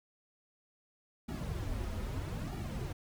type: noise with flanger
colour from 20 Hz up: brown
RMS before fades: -38 dBFS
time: 1.28-2.93 s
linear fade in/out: 10 ms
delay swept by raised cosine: 1.9 to 6.9 ms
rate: 0.78 Hz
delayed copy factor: -0.95
effects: none